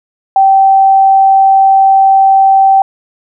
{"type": "tone", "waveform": "sine", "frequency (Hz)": 776, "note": "G5", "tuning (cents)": -18, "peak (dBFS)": -3, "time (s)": [0.36, 2.82], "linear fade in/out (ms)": 2, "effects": []}